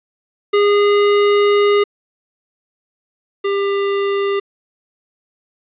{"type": "tone pair in turn", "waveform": "square", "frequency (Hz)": [409.5, 398.5], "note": ["G#4", "G4"], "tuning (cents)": [-24, 28], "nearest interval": "unison", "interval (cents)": 48, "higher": "first", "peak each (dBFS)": [-11, -16], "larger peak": "first", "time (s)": [[0.53, 1.84], [3.44, 4.4]], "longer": "first", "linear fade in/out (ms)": 10, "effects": ["resampled to 8000 Hz", "8-bit"]}